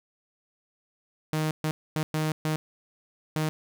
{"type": "tone bursts at uneven times", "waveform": "sawtooth", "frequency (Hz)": 155.56, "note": "D#3", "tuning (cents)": 0, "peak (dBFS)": -21, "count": 6, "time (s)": [[1.33, 1.51], [1.64, 1.71], [1.96, 2.03], [2.14, 2.32], [2.45, 2.56], [3.36, 3.49]], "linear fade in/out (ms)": 0, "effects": []}